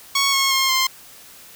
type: tone with pitch steps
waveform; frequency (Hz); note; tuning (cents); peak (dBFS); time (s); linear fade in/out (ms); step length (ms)
10% pulse; 1108.7 / 1089 / 1069.7 / 1050.7; C#6 / C#6 / C6 / C6; 0 / -31 / +38 / +7; -8; 0.15-0.87; 5; 180
effects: white hiss -44 dBFS RMS until 1.55 s